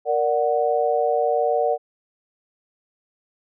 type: chord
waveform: sine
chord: Bb augmented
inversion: none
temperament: equal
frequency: 466.2 / 587.3 / 740 Hz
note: Bb4 / D5 / F#5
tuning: 0 / 0 / 0 cents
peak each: -22 dBFS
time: 0.05-1.78 s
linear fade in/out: 50 ms
effects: none